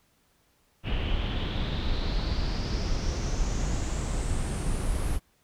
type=noise with low-pass filter sweep; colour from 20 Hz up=brown; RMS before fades=-28 dBFS; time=0.83-5.2 s; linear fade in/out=50 ms; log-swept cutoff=2800 to 11000 Hz; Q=5.4; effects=pink hiss -67 dBFS RMS until 5.43 s